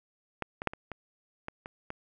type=clicks; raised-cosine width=0.5 ms; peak=-17 / -20 / -11 / -25 / -23 / -21 / -25 / -22 dBFS; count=8; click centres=0.423 / 0.619 / 0.673 / 0.735 / 0.917 / 1.484 / 1.659 / 1.904 s; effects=none